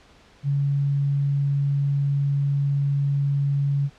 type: tone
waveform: sine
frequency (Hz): 140.8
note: C#3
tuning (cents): +27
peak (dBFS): -19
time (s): 0.43-3.9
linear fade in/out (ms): 50
effects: pink hiss -53 dBFS RMS until 3.98 s + low-pass 5000 Hz 12 dB/octave